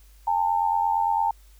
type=tone pair together; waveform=sine; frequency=813.2 / 902 Hz; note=G#5 / A5; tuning=-37 / +43 cents; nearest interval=major second; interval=180 cents; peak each=-24 / -22 dBFS; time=0.27-1.31 s; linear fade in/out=5 ms; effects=added 50 Hz sine -49 dBFS peak until 1.59 s + white hiss -60 dBFS RMS until 1.59 s